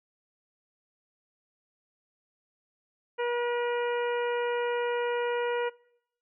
harmonic tone, 480.6 Hz, B4, 47 cents flat, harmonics 1 / 2 / 3 / 4 / 5 / 6, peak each -28 / -34 / -38 / -40 / -42 / -44 dBFS, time 3.18-5.7 s, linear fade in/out 20 ms, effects noise-tail reverb RT60 0.7 s tail -22 dB re dry

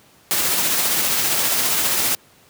white noise with tremolo, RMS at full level -18 dBFS, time 0.31-2.15 s, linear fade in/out 0 ms, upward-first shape triangle, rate 15 Hz, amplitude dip 30%, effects pink hiss -52 dBFS RMS until 2.49 s + high-pass 100 Hz 12 dB/octave

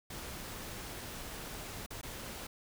pink noise with dropouts, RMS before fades -44 dBFS, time 0.1-2.47 s, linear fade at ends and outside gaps 5 ms, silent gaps 1.863-1.905 / 2.014-2.03 s, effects none

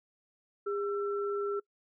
sine tone pair together, 404.6 / 1341.4 Hz, G#4 / E6, -45 / +30 cents, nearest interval octave + major sixth, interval 2075 cents, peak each -31 / -38 dBFS, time 0.66-1.6 s, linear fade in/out 10 ms, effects noise-tail reverb RT60 0.1 s tail -23 dB re dry

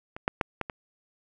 clicks, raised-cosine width 0.5 ms, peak -23 / -9 / -9 / -14 / -19 dBFS, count 5, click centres 0.165 / 0.279 / 0.412 / 0.613 / 0.698 s, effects none

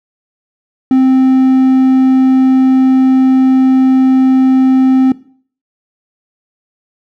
triangle tone, 261.4 Hz, C4, 1 cent flat, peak -3 dBFS, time 0.91-5.12 s, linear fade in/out 2 ms, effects noise-tail reverb RT60 0.5 s tail -19 dB re dry

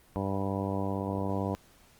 harmonic tone, 97.8 Hz, G2, 4 cents flat, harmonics 1 / 2 / 3 / 4 / 5 / 6 / 7 / 8 / 9 / 10, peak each -34 / -34 / -36 / -40 / -38 / -39 / -40 / -43 / -45 / -40 dBFS, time 0.16-1.55 s, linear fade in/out 0 ms, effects pink hiss -60 dBFS RMS until 1.99 s + Opus 32 kbps

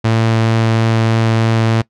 sawtooth tone, 112.9 Hz, A2, 45 cents sharp, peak -7 dBFS, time 0.04-1.82 s, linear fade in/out 10 ms, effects noise-tail reverb RT60 0.1 s tail -20 dB re dry + low-pass 5000 Hz 12 dB/octave

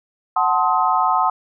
sine chord, F# diminished seventh, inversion none, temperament equal with one note detuned, 740 / 880 / 1046.5 / 1265.5 Hz, F#5 / A5 / C6 / Eb6, 0 / 0 / 0 / +29 cents, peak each -20 dBFS, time 0.36-1.3 s, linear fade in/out 5 ms, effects none

